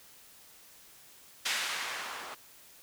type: noise with low-pass filter sweep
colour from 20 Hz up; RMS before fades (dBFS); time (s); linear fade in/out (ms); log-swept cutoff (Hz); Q
violet; -36; 1.45-2.35; 10; 2600 to 850; 0.9
effects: white hiss -56 dBFS RMS until 2.82 s